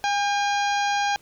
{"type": "harmonic tone with a mistuned harmonic", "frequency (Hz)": 813, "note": "G#5", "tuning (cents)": -37, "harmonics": [1, 2, 3, 4, 5, 6, 7, 8], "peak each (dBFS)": [-22, -28, -32, -34, -36, -38, -39, -40], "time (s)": [0.04, 1.16], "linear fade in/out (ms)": 0, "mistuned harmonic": 2, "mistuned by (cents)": -32, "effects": ["pink hiss -55 dBFS RMS until 1.21 s"]}